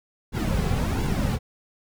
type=noise with flanger; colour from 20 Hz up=brown; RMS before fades=-24 dBFS; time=0.32-1.39 s; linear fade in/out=50 ms; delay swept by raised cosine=1.6 to 3.3 ms; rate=1.4 Hz; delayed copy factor=-0.7; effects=none